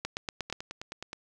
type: two click trains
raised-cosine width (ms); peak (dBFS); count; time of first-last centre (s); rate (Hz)
0.2; -21 / -15; 7 / 5; 0.5-1.131 / 0.05-0.526; 9.51 / 8.4
effects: none